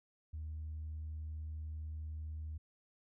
sine tone, 77.78 Hz, D#2, in tune, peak -39 dBFS, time 0.33-2.58 s, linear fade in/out 10 ms, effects tanh soft clip ceiling -37 dBFS

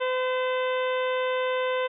harmonic tone with a mistuned harmonic, 510 Hz, C5, 44 cents flat, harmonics 1 / 2 / 3 / 4 / 5 / 6 / 7, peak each -25 / -31 / -35 / -37 / -39 / -41 / -42 dBFS, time 0-1.88 s, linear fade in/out 20 ms, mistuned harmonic 5, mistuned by +45 cents, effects none

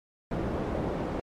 white low-pass noise, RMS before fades -31 dBFS, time 0.31-1.2 s, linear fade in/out 2 ms, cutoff 500 Hz, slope 12 dB/octave, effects MP3 64 kbps

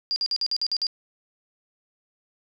sine tone bursts, 4815 Hz, D8, 42 cents sharp, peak -22 dBFS, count 8, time 0.11-0.868 s, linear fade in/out 0 ms, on 51 ms, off 50 ms, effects none

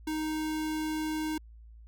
square tone, 311.1 Hz, D#4, in tune, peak -31 dBFS, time 0.07-1.38 s, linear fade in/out 5 ms, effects added 56 Hz sine -48 dBFS peak until 1.87 s

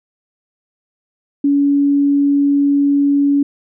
sine tone, 283.2 Hz, C#4, 37 cents sharp, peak -10 dBFS, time 1.44-3.43 s, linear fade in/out 5 ms, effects none

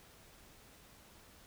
silence, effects pink hiss -60 dBFS RMS until 1.46 s

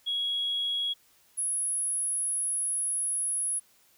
sine tone pair in turn, 3322 / 10712 Hz, G#7 / E9, 0 / +27 cents, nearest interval octave + minor sixth, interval 2027 cents, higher second, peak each -26 dBFS, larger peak neither, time 0.06-0.94 / 1.37-3.6 s, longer second, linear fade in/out 20 ms, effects tanh soft clip ceiling -22 dBFS + white hiss -63 dBFS RMS until 3.97 s

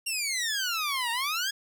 15% pulse exponential two-way sweep, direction down then up, 2813 to 911 to 1685 Hz, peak -21 dBFS, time 0.06-1.51 s, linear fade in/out 10 ms, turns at 1.11 s, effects none

